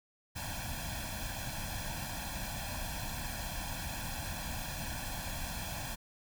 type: noise with comb filter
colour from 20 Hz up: pink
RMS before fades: -39 dBFS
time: 0.35-5.96 s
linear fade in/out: 20 ms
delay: 1.2 ms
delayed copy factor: +1
effects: none